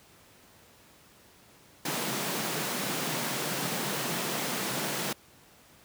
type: high-pass noise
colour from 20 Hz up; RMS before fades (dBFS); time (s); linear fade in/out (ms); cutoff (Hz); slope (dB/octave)
pink; -32; 1.85-5.13; 5; 130; 96
effects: pink hiss -57 dBFS RMS until 5.84 s + high-pass 80 Hz 12 dB/octave